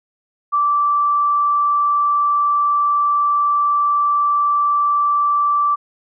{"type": "tone", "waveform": "sine", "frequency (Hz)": 1166, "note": "D6", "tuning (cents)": -13, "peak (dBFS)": -13, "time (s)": [0.52, 5.76], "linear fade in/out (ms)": 20, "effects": []}